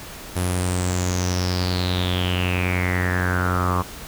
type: tone with low-pass filter sweep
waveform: sawtooth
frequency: 90.4 Hz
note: F#2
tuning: 40 cents flat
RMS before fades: -22 dBFS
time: 0.35-3.83 s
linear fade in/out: 20 ms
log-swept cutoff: 11000 to 1100 Hz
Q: 8
effects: pink hiss -37 dBFS RMS until 4.07 s